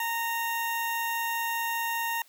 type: tone with notch filter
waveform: 10% pulse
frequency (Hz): 925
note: A#5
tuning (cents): -14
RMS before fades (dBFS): -30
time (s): 0-2.22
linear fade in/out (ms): 2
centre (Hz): 4600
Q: 0.61
effects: white hiss -59 dBFS RMS until 2.28 s + high-pass 400 Hz 12 dB/octave

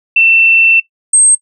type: tone pair in turn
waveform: sine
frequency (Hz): 2684 / 8377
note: E7 / C9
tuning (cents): +31 / +1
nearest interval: octave + minor sixth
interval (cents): 1970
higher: second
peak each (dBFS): -5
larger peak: neither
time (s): 0.16-0.8 / 1.13-1.35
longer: first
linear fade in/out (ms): 5
effects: noise-tail reverb RT60 0.1 s tail -17 dB re dry

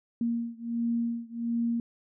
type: beating tone pair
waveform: sine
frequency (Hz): 233.1 / 234.5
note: A#3 / A#3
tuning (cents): 0 / +11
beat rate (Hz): 1.4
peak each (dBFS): -30 / -31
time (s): 0.21-1.8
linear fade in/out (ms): 2
effects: none

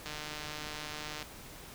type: click train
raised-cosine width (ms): 0.2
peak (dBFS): -23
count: 177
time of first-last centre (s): 0.06-1.226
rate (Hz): 151
effects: pink hiss -49 dBFS RMS until 1.74 s

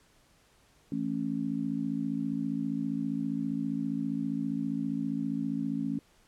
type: chord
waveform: sine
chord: A major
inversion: second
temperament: just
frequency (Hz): 165 / 220 / 275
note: E3 / A3 / C#4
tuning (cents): +2 / 0 / -14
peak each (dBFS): -37 / -33 / -32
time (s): 0.92-5.99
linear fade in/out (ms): 2
effects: pink hiss -64 dBFS RMS until 6.27 s + low-pass 11000 Hz 12 dB/octave

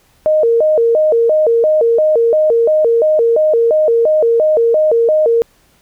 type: tone with vibrato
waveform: sine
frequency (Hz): 535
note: C5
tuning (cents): +38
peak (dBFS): -8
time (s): 0.26-5.42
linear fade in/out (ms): 0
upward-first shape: square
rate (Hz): 2.9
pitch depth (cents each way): 250
effects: pink hiss -53 dBFS RMS until 5.81 s

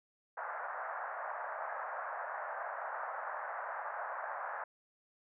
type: band-pass noise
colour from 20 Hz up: pink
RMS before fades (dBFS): -41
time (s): 0.37-4.64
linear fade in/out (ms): 5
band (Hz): 600 to 1700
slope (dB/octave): 48
effects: none

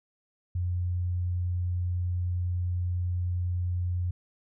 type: tone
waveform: sine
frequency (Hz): 89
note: F2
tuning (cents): +33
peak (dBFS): -26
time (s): 0.55-4.11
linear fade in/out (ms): 5
effects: none

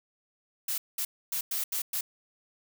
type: noise bursts at uneven times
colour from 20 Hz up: blue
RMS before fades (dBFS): -31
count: 6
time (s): 0.68-0.78 / 0.98-1.05 / 1.32-1.41 / 1.51-1.64 / 1.72-1.82 / 1.93-2.01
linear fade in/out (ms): 5
effects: none

